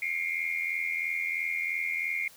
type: tone cluster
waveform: sine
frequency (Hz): 2106 / 2189 / 2392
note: C7 / C#7 / D7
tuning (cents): +11 / -22 / +31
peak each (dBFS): -31 / -33 / -36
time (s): 0.02-2.28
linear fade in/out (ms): 2
effects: white hiss -54 dBFS RMS until 2.36 s